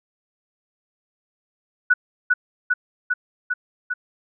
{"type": "tone with echo", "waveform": "sine", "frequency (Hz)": 1478, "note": "F#6", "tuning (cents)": -2, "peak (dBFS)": -11, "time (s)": [1.9, 1.94], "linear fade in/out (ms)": 10, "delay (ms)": 400, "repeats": 5, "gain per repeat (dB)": -2, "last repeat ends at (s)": 3.94, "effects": []}